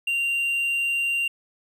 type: tone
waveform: triangle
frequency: 2772 Hz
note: F7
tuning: 14 cents flat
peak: -20 dBFS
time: 0.07-1.28 s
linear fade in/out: 5 ms
effects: none